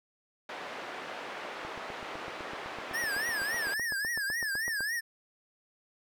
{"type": "band-pass noise", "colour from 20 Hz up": "pink", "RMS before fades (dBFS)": -41, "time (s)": [0.49, 3.74], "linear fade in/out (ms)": 2, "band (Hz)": [480, 2500], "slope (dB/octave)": 12}
{"type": "click train", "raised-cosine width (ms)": 1, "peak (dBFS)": -27, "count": 26, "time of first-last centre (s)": [1.65, 4.807], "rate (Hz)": 7.92}
{"type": "tone with vibrato", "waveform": "square", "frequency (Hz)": 1740, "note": "A6", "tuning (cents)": -20, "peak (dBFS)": -31, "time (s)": [2.93, 5.01], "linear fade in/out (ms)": 20, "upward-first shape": "triangle", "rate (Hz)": 3.6, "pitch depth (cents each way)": 190}
{"effects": []}